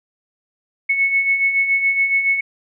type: beating tone pair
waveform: sine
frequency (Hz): 2198 / 2205.1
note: C#7 / C#7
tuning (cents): -15 / -10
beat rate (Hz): 7.1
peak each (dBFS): -23 / -15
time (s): 0.89-2.41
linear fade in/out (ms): 10
effects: none